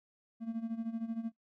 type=tone with tremolo; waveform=triangle; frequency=227.4 Hz; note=A#3; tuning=43 cents flat; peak=-29 dBFS; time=0.4-1.32 s; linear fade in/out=50 ms; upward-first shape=sine; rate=13 Hz; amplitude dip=80%; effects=noise-tail reverb RT60 0.1 s tail -24 dB re dry + tanh soft clip ceiling -27 dBFS

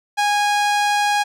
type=tone with low-pass filter; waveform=sawtooth; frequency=824 Hz; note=G#5; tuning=14 cents flat; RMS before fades=-18 dBFS; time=0.17-1.24 s; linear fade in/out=20 ms; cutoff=9500 Hz; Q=0.54; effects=none

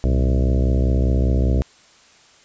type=harmonic tone with a mistuned harmonic; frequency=65.1 Hz; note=C2; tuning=8 cents flat; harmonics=1 / 2 / 3 / 4 / 5 / 6 / 7 / 8 / 9 / 10; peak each=-16 / -22 / -26 / -28 / -30 / -32 / -33 / -34 / -35 / -36 dBFS; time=0.04-1.62 s; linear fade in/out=0 ms; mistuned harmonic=2; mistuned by=-140 cents; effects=white hiss -51 dBFS RMS until 2.44 s + resampled to 16000 Hz

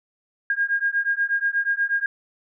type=beating tone pair; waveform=sine; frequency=1618 / 1626.3 Hz; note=G#6 / G#6; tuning=-46 / -37 cents; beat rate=8.3 Hz; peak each=-23 dBFS; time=0.5-2.06 s; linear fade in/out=2 ms; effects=none

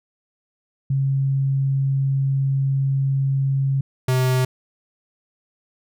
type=tone pair in turn; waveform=sine / square; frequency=136.2 / 128.56 Hz; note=C#3 / C3; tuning=-30 / -30 cents; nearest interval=minor second; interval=100 cents; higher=first; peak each=-17 dBFS; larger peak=neither; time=0.9-3.81 / 4.08-4.45 s; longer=first; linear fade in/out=5 ms; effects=none

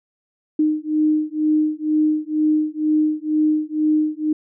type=beating tone pair; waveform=sine; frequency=306.1 / 308.2 Hz; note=D#4 / D#4; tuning=-28 / -16 cents; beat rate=2.1 Hz; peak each=-19 dBFS; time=0.59-4.33 s; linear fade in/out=5 ms; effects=none

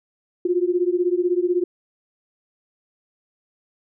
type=beating tone pair; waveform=sine; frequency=349.2 / 365.2 Hz; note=F4 / F#4; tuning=0 / -23 cents; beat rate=16 Hz; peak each=-20 / -21 dBFS; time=0.45-1.64 s; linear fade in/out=5 ms; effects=none

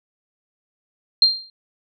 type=tone with exponential decay; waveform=sine; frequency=4185 Hz; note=C8; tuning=in tune; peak=-7 dBFS; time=1.22-1.5 s; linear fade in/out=2 ms; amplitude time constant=59 ms; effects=none

